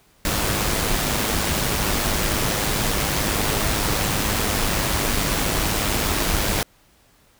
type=noise with amplitude modulation; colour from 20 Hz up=pink; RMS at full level=-20 dBFS; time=0.25-6.63 s; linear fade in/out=2 ms; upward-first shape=sine; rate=104 Hz; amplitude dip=40%; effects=pink hiss -57 dBFS RMS until 7.39 s